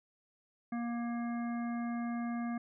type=harmonic tone; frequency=236.2 Hz; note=A#3; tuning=23 cents sharp; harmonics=1 / 3 / 5 / 7 / 9; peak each=-34 / -44 / -48 / -51 / -53 dBFS; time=0.72-2.58 s; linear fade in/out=5 ms; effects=none